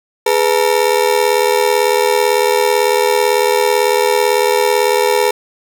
30% pulse ring-modulated tone, 455.5 Hz, A#4, 40 cents flat, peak -5 dBFS, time 0.26-5.31 s, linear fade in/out 5 ms, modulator 39 Hz, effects none

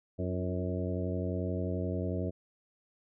harmonic tone with a mistuned harmonic, 91.3 Hz, F#2, 23 cents flat, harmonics 1 / 2 / 3 / 4 / 5 / 6 / 7, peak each -34 / -37 / -39 / -40 / -41 / -42 / -42 dBFS, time 0.18-2.31 s, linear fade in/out 20 ms, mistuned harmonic 4, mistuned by -50 cents, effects none

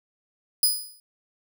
10% pulse tone with exponential decay, 4978 Hz, D#8, in tune, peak -8 dBFS, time 0.63-1 s, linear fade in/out 2 ms, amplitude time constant 79 ms, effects none

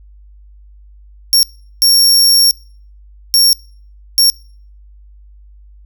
sawtooth tone bursts at uneven times, 5520 Hz, F8, 21 cents flat, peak -4 dBFS, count 4, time 1.33-1.43 / 1.82-2.51 / 3.34-3.53 / 4.18-4.3 s, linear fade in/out 0 ms, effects noise-tail reverb RT60 0.5 s tail -25 dB re dry + added 50 Hz sine -38 dBFS peak until 5.85 s

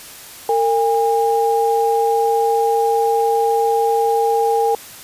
sine tone pair together, 456.1 / 811.5 Hz, A#4 / G#5, -38 / -40 cents, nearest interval minor seventh, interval 998 cents, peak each -16 dBFS, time 0.49-4.75 s, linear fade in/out 2 ms, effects white hiss -37 dBFS RMS until 5.03 s + resampled to 32000 Hz

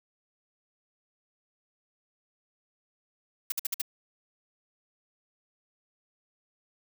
blue noise bursts, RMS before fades -29 dBFS, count 5, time 3.5-3.817 s, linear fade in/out 5 ms, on 21 ms, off 53 ms, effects none

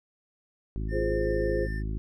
harmonic tone, 52.9 Hz, G#1, 33 cents sharp, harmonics 1 / 2 / 3 / 4 / 5 / 6 / 7, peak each -30 / -36 / -40 / -42 / -44 / -46 / -47 dBFS, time 0.76-1.98 s, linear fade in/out 0 ms
triangle tone with pitch glide, 1800 to 1788.6 Hz, A6 to A6, +39 to +28 cents, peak -38 dBFS, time 0.88-1.83 s, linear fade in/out 50 ms, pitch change -11 cents, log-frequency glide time 1.14-1.7 s
sine chord, F minor, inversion none, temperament equal, 349.2 / 415.3 / 523.3 Hz, F4 / Ab4 / C5, 0 / 0 / 0 cents, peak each -30 dBFS, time 0.91-1.68 s, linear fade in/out 50 ms
effects none

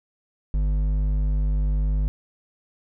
triangle tone with hard clipping, 50.5 Hz, G#1, 48 cents flat, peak -21 dBFS, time 0.54-2.08 s, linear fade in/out 0 ms, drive 11 dB, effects none

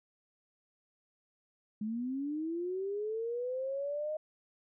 sine linear sweep, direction up, 207.7 to 622.3 Hz, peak -33 dBFS, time 1.81-4.17 s, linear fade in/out 5 ms, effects none

